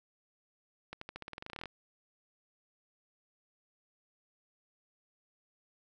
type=accelerating click train; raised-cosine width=0.3 ms; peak=-26 dBFS; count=17; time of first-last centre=0.93-1.657 s; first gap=84 ms; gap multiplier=0.91; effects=none